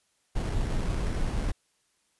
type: noise with sample-and-hold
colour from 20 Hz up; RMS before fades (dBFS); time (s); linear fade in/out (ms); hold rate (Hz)
brown; -28; 0.35-1.52; 10; 3675
effects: white hiss -71 dBFS RMS until 2.19 s + resampled to 24000 Hz